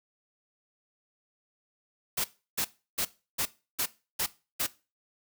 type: noise bursts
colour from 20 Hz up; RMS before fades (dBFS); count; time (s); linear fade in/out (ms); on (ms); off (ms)
white; -29; 7; 2.17-4.668; 10; 74; 330
effects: noise-tail reverb RT60 0.3 s tail -18 dB re dry